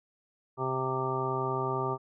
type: harmonic tone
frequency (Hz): 130.81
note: C3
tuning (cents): 0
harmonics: 1 / 2 / 3 / 4 / 5 / 6 / 7 / 9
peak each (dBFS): -35 / -42 / -33 / -43 / -39 / -40 / -36 / -34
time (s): 0.57-1.98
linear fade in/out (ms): 50
effects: none